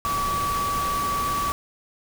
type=tone in noise; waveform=sine; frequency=1144 Hz; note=D6; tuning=46 cents flat; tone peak=-23 dBFS; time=0.05-1.52 s; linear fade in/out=0 ms; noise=pink; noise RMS=-31 dBFS; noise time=0.05-1.52 s; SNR=+5 dB; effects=none